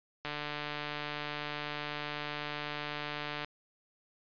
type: click train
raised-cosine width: 0.3 ms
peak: -21 dBFS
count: 474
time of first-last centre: 0.25-3.446 s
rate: 148 Hz
effects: resampled to 11025 Hz